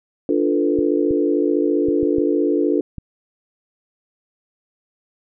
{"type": "chord", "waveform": "sine", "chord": "B half-diminished seventh", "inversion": "first", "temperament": "equal", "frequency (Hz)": [293.7, 349.2, 440, 493.9], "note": ["D4", "F4", "A4", "B4"], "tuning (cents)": [0, 0, 0, 0], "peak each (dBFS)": [-19, -20, -21, -25], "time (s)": [0.29, 2.81], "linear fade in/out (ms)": 2}
{"type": "clicks", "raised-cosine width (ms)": 5, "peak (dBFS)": -18, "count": 6, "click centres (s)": [0.789, 1.109, 1.886, 2.03, 2.184, 2.983]}
{"effects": []}